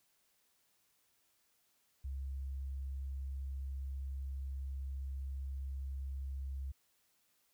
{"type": "tone", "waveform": "sine", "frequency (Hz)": 67.5, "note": "C#2", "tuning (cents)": -45, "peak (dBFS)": -38, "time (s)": [2.04, 6.72], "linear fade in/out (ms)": 10, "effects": ["white hiss -75 dBFS RMS until 7.53 s"]}